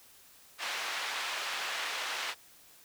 white band-pass noise, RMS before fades -36 dBFS, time 0.58-2.35 s, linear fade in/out 50 ms, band 780 to 3100 Hz, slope 12 dB/octave, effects white hiss -58 dBFS RMS until 2.84 s

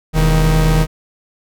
45% pulse tone pair together, 41.61 / 157.1 Hz, E1 / D#3, +17 / +17 cents, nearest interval octave + major seventh, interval 2300 cents, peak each -13 dBFS, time 0.13-0.87 s, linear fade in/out 50 ms, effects none

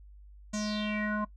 square tone with low-pass filter sweep, 211 Hz, G#3, 28 cents sharp, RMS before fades -32 dBFS, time 0.53-1.25 s, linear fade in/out 10 ms, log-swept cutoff 7100 to 1100 Hz, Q 6, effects noise-tail reverb RT60 0.1 s tail -19 dB re dry + added 50 Hz sine -49 dBFS peak until 1.36 s

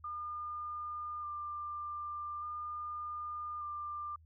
sine tone with vibrato, 1200 Hz, D6, 37 cents sharp, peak -38 dBFS, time 0.04-4.16 s, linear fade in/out 5 ms, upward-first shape square, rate 0.42 Hz, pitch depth 13 cents each way, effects added 80 Hz sine -58 dBFS peak until 4.25 s

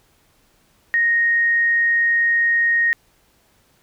sine tone, 1864.7 Hz, A#6, in tune, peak -14 dBFS, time 0.94-2.93 s, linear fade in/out 0 ms, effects pink hiss -59 dBFS RMS until 3.82 s

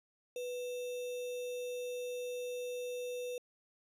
sine tone with sample-and-hold, 493.9 Hz, B4, in tune, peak -37 dBFS, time 0.36-3.38 s, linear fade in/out 2 ms, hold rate 3150 Hz, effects resampled to 32000 Hz

